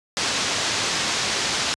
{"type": "low-pass noise", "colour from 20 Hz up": "white", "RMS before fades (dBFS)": -24, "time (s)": [0.17, 1.74], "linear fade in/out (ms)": 0, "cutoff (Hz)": 6400, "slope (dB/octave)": 24, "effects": ["high-pass 80 Hz 12 dB/octave", "resampled to 24000 Hz"]}